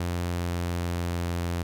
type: tone with pitch glide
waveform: sawtooth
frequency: 87.31 to 86.46 Hz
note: F2 to F2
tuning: 0 to -17 cents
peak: -23 dBFS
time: 0-1.63 s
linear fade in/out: 5 ms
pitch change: -17 cents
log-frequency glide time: 0.32-1.29 s
effects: none